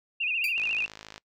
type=tone with vibrato; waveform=sine; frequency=2613 Hz; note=E7; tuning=16 cents flat; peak=-25 dBFS; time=0.2-0.86 s; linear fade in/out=10 ms; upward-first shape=sine; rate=14 Hz; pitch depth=120 cents each way
type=tone with exponential decay; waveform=30% pulse; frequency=2349 Hz; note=D7; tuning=in tune; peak=-23 dBFS; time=0.44-0.57 s; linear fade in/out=2 ms; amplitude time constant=28 ms
type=click train; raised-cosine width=0.2 ms; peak=-24 dBFS; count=33; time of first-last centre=0.58-1.179 s; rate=53.4 Hz
effects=noise-tail reverb RT60 0.1 s tail -25 dB re dry